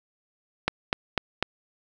click train, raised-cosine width 0.3 ms, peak -6 dBFS, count 4, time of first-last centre 0.68-1.426 s, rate 4.02 Hz, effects none

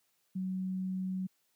sine tone, 187 Hz, F#3, 19 cents sharp, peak -32 dBFS, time 0.35-1.27 s, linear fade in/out 10 ms, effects white hiss -75 dBFS RMS until 1.55 s + high-pass 100 Hz 12 dB/octave

